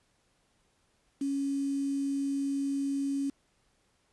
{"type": "tone with quantisation", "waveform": "sine", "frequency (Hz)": 277.2, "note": "C#4", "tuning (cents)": 0, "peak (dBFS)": -28, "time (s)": [1.21, 3.3], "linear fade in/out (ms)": 5, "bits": 8, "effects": ["pink hiss -71 dBFS RMS until 4.12 s", "resampled to 24000 Hz"]}